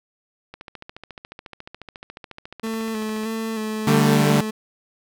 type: click train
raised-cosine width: 0.3 ms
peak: -21 dBFS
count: 39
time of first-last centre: 0.54-3.235 s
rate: 14.1 Hz
type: tone with vibrato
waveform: 30% pulse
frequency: 220 Hz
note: A3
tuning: in tune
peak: -22 dBFS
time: 2.63-4.51 s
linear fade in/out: 10 ms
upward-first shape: square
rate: 1.6 Hz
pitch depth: 26 cents each way
type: chord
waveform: sawtooth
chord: D suspended fourth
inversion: none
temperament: equal with one note detuned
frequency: 146.83 / 196 / 223.1 Hz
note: D3 / G3 / A3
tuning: 0 / 0 / +24 cents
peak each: -14 / -17 / -18 dBFS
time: 3.87-4.41 s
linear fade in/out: 5 ms
effects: none